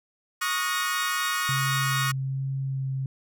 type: chord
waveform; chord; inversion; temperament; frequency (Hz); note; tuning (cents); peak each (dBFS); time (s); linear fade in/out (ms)
sawtooth; D# minor seventh; third; equal with one note detuned; 1108.7 / 1244.5 / 1444.5 / 1864.7; C#6 / D#6 / F#6 / A#6; 0 / 0 / -42 / 0; -27; 0.41-2.12; 10
type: tone with vibrato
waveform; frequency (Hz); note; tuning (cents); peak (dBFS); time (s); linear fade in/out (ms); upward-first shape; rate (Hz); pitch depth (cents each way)
sine; 134.4; C3; +47; -26; 1.49-3.06; 2; sine; 1.2; 11
effects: none